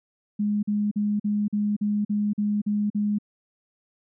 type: tone bursts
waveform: sine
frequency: 207.7 Hz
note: G#3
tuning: in tune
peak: -21 dBFS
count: 10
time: 0.39-3.186 s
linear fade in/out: 10 ms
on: 240 ms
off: 44 ms
effects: none